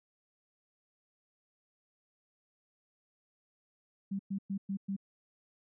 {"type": "tone bursts", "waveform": "sine", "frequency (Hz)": 196, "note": "G3", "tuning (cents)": 0, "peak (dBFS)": -32, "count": 5, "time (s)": [4.11, 4.965], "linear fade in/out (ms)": 10, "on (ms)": 83, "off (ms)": 110, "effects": []}